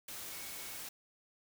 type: tone in noise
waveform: sine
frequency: 2217 Hz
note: C#7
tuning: in tune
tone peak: -56 dBFS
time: 0.31-0.77 s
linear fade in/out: 5 ms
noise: white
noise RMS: -45 dBFS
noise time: 0.08-0.89 s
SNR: -14 dB
effects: none